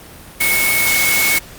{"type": "tone in noise", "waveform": "sine", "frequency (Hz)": 2201, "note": "C#7", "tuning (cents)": -13, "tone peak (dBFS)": -15, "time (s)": [0.4, 1.39], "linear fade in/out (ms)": 10, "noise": "white", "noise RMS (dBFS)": -17, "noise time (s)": [0.4, 1.39], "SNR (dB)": -1, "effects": ["pink hiss -38 dBFS RMS until 1.58 s", "Opus 32 kbps"]}